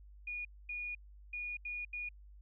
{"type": "tone bursts at uneven times", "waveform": "sine", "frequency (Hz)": 2447, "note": "D#7", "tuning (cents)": -29, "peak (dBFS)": -38, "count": 5, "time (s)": [[0.27, 0.45], [0.69, 0.95], [1.33, 1.57], [1.65, 1.85], [1.93, 2.09]], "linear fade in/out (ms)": 5, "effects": ["added 50 Hz sine -53 dBFS peak until 2.41 s"]}